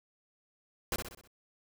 pink noise with echo, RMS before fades -32 dBFS, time 0.92-0.96 s, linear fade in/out 2 ms, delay 63 ms, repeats 5, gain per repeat -6 dB, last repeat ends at 1.275 s, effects none

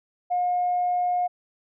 sine tone, 716 Hz, F5, 43 cents sharp, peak -20 dBFS, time 0.3-1.28 s, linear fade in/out 20 ms, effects tanh soft clip ceiling -16 dBFS

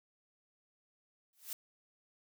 blue noise with exponential growth, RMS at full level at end -38 dBFS, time 1.33-1.53 s, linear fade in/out 1 ms, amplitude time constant 42 ms, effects none

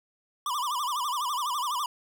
square tone with vibrato, 1080 Hz, C#6, 45 cents flat, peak -28 dBFS, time 0.46-1.86 s, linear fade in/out 2 ms, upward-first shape sine, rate 12 Hz, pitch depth 200 cents each way, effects none

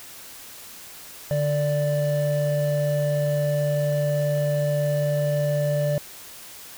triangle tone pair together, 146.92 / 587.3 Hz, D3 / D5, +1 / 0 cents, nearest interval 2 octaves, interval 2399 cents, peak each -21 dBFS, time 1.31-5.98 s, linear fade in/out 0 ms, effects white hiss -42 dBFS RMS until 6.77 s

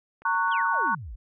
click train, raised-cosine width 0.5 ms, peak -34 dBFS, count 6, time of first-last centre 0.22-0.874 s, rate 7.64 Hz
sine chord, F# major, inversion first, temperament equal with one note detuned, 919 / 1108.7 / 1480 Hz, A#5 / C#6 / F#6, -25 / 0 / 0 cents, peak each -26 dBFS, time 0.25-0.95 s, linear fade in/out 5 ms
sine exponential sweep, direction down, 3504 to 42.21 Hz, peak -35 dBFS, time 0.51-1.16 s, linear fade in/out 10 ms
effects none

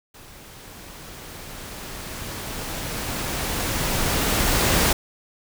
pink noise with level ramp, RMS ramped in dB -45 to -18 dBFS, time 0.14-4.93 s, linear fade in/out 5 ms, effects none

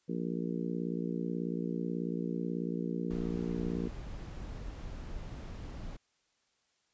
harmonic tone, 58.27 Hz, A#1, in tune, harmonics 3 / 4 / 5 / 6 / 7 / 8, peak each -36 / -38 / -40 / -42 / -43 / -44 dBFS, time 0.08-3.89 s, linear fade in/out 20 ms
brown noise, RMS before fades -42 dBFS, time 3.1-5.97 s, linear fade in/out 10 ms
effects white hiss -75 dBFS RMS until 6.93 s + resampled to 16000 Hz

